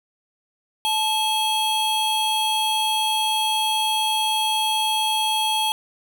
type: tone pair together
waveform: square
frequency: 868 / 3277 Hz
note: A5 / G#7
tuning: -24 / -24 cents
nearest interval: octave + major seventh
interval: 2300 cents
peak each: -23 dBFS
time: 0.85-5.72 s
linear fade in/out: 0 ms
effects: 8-bit